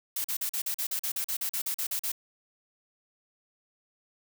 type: noise bursts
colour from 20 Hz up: blue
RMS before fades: -31 dBFS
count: 16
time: 0.16-2.119 s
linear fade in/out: 5 ms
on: 84 ms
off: 41 ms
effects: none